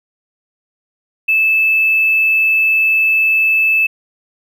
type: tone with hard clipping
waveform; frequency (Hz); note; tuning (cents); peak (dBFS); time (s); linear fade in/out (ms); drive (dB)
triangle; 2622; E7; -10; -10; 1.28-3.87; 10; 3
effects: none